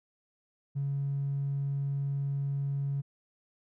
triangle tone with tanh clipping, 139.7 Hz, C#3, 14 cents sharp, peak -28 dBFS, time 0.75-3.02 s, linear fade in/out 20 ms, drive 1 dB, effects none

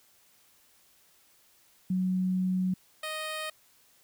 sine / 10% pulse tone pair in turn, 185 / 622.3 Hz, F#3 / D#5, 0 / 0 cents, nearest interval octave + major sixth, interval 2100 cents, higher second, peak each -25 dBFS, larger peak neither, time 1.9-2.74 / 3.03-3.5 s, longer first, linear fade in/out 5 ms, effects white hiss -63 dBFS RMS until 4.03 s

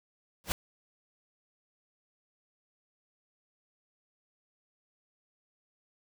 pink noise with exponential growth, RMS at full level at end -25 dBFS, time 0.44-0.52 s, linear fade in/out 0 ms, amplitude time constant 17 ms, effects none

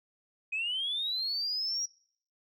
sine linear sweep, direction up, 2489 to 5730 Hz, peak -29 dBFS, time 0.52-1.86 s, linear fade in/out 10 ms, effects noise-tail reverb RT60 0.6 s tail -24 dB re dry + tanh soft clip ceiling -25 dBFS

